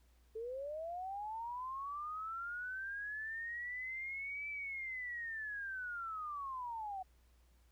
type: linear two-way sweep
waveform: sine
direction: up then down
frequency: 432.4 to 2325 to 738 Hz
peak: -40 dBFS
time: 0.35-7.03 s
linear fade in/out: 10 ms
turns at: 4.49 s
effects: added 60 Hz sine -65 dBFS peak until 7.71 s + pink hiss -75 dBFS RMS until 7.71 s